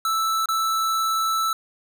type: tone with dropouts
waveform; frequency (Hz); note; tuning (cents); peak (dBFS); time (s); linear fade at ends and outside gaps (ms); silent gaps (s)
square; 1318.5; E6; 0; -21; 0.05-1.53; 2; 0.458-0.487
effects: none